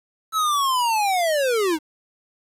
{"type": "linear sweep", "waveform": "square", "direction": "down", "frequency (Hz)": [1318.5, 293.7], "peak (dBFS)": -19, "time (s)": [0.32, 1.79], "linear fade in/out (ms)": 50, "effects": ["resampled to 32000 Hz", "8-bit"]}